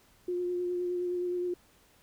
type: tone with vibrato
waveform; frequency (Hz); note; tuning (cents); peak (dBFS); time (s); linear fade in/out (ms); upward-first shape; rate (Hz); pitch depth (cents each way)
sine; 356.1; F4; +34; -29; 0.28-1.54; 5; sine; 9.6; 16
effects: pink hiss -63 dBFS RMS until 2.02 s